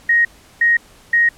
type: tone bursts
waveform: sine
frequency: 1875 Hz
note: A#6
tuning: 10 cents sharp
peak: -10 dBFS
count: 3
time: 0.09-1.29 s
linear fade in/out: 5 ms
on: 160 ms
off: 360 ms
effects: pink hiss -47 dBFS RMS until 1.37 s + low-pass 12000 Hz 12 dB/octave